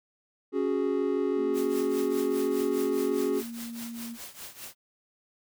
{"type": "chord", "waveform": "triangle", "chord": "C# suspended fourth", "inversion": "none", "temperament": "just", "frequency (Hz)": [277.2, 369.6, 415.8], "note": ["C#4", "F#4", "G#4"], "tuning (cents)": [0, -2, 2], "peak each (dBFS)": [-28, -27, -27], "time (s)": [0.52, 3.43], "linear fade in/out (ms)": 50}
{"type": "tone", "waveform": "sine", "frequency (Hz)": 233.1, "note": "A#3", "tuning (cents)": 0, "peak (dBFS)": -36, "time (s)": [1.35, 4.18], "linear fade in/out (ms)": 50}
{"type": "noise with tremolo", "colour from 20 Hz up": "white", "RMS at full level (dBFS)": -40, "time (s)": [1.53, 4.75], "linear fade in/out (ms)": 50, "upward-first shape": "triangle", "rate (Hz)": 4.9, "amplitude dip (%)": 85}
{"effects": []}